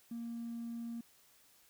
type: tone with hard clipping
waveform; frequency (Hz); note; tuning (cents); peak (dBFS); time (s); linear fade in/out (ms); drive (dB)
sine; 233.1; A#3; 0; -40; 0.11-1.01; 5; 1
effects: white hiss -66 dBFS RMS until 1.69 s